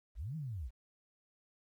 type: linear two-way sweep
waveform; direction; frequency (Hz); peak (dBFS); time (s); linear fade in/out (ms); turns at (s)
sine; up then down; 36.71 to 164.81 to 46.55; -38; 0.15-0.71; 50; 0.36
effects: 12-bit